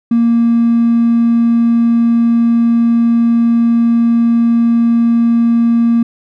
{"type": "tone with hard clipping", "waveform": "triangle", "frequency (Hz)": 233.1, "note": "A#3", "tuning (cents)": 0, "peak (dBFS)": -8, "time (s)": [0.11, 6.03], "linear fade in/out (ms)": 5, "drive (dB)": 4, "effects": []}